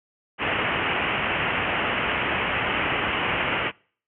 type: low-pass noise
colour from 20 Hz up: white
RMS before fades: -25 dBFS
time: 0.38-3.72 s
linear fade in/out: 50 ms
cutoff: 3000 Hz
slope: 96 dB/octave
effects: noise-tail reverb RT60 0.5 s tail -26 dB re dry + high-pass 60 Hz 12 dB/octave